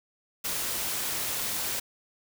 white noise, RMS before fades -31 dBFS, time 0.44-1.8 s, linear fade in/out 10 ms, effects none

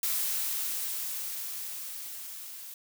blue noise with level ramp, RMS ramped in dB -29 to -44 dBFS, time 0.03-2.74 s, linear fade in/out 2 ms, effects none

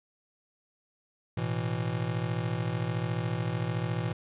square chord, A suspended second, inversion none, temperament just, 110 / 123.75 / 165 Hz, A2 / B2 / E3, 0 / +4 / +2 cents, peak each -34 dBFS, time 1.37-4.13 s, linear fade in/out 5 ms, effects resampled to 8000 Hz + 11-bit

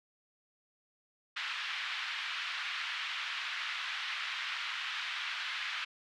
white band-pass noise, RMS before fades -38 dBFS, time 1.36-5.85 s, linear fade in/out 10 ms, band 1200 to 3400 Hz, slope 24 dB/octave, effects none

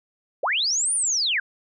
sine linear two-way sweep, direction up then down, 415.3 to 9620 to 1448 Hz, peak -20 dBFS, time 0.43-1.4 s, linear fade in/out 5 ms, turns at 0.94 s, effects none

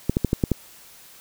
clicks, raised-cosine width 3 ms, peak -6 dBFS, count 6, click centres 0.096 / 0.169 / 0.247 / 0.331 / 0.438 / 0.517 s, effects white hiss -48 dBFS RMS until 1.2 s

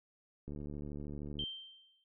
click train, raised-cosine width 3 ms, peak -32 dBFS, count 71, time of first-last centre 0.48-1.438 s, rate 73.1 Hz
sine tone with exponential decay, 3136 Hz, G7, in tune, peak -34 dBFS, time 1.39-2.04 s, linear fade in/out 2 ms, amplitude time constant 140 ms
effects none

